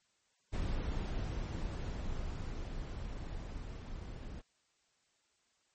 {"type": "noise with level ramp", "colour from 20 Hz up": "brown", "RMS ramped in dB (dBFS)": [-35, -45], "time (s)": [0.52, 4.42], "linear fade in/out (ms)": 20, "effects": ["white hiss -75 dBFS RMS until 5.74 s", "MP3 32 kbps"]}